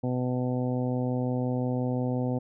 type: harmonic tone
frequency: 125.7 Hz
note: B2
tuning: 31 cents sharp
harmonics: 1 / 2 / 3 / 4 / 5 / 6 / 7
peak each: -29 / -29 / -39 / -34 / -40 / -41 / -45 dBFS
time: 0.03-2.39 s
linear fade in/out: 10 ms
effects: none